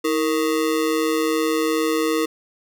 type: ring-modulated tone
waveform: square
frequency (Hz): 392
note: G4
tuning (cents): 0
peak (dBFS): -16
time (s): 0.04-2.26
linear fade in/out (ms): 10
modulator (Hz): 71.3
effects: none